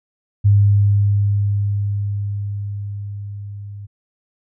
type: tone with level ramp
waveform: sine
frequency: 101.5 Hz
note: G#2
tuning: 39 cents flat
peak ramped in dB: -8 to -30 dBFS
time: 0.44-3.87 s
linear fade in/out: 20 ms
effects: none